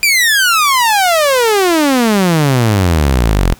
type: exponential sweep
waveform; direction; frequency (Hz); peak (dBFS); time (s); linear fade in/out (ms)
sawtooth; down; 2418 to 40.63; -5; 0.03-3.54; 0
effects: pink hiss -42 dBFS RMS until 3.59 s